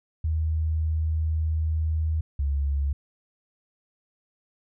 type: tone pair in turn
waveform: sine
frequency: 79.1 / 70.21 Hz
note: D#2 / C#2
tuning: +29 / +23 cents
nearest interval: major second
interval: 206 cents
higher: first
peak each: -22 dBFS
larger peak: neither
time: 0.24-2.21 / 2.39-2.93 s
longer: first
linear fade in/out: 5 ms
effects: none